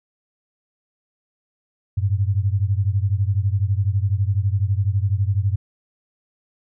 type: beating tone pair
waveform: sine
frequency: 94.9 / 106.9 Hz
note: F#2 / A2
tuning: +44 / -49 cents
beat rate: 12 Hz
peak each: -19 / -21 dBFS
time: 1.97-5.56 s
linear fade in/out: 10 ms
effects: none